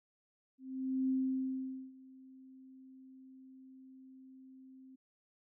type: tone with ADSR envelope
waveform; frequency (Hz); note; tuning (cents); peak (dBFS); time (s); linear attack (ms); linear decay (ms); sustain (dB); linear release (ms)
sine; 262.2; C4; +4; -29; 0.58-4.96; 510; 830; -24; 11
effects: none